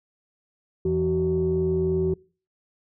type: tone cluster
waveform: sine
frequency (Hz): 84.6 / 167.9 / 375.9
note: E2 / E3 / F#4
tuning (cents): +45 / +32 / +27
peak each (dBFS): -29 / -26 / -21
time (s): 0.85-2.14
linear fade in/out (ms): 5
effects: noise-tail reverb RT60 0.4 s tail -25 dB re dry + tanh soft clip ceiling -14 dBFS